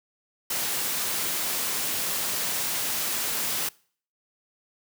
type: high-pass noise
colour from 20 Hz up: white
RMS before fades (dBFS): -28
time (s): 0.5-3.69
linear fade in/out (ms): 5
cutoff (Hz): 110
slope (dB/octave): 12
effects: noise-tail reverb RT60 0.5 s tail -24 dB re dry